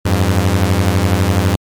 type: beating tone pair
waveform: sawtooth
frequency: 88.2 / 100.2 Hz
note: F2 / G2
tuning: +18 / +38 cents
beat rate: 12 Hz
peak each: -10 dBFS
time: 0.05-1.56 s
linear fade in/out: 10 ms
effects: MP3 96 kbps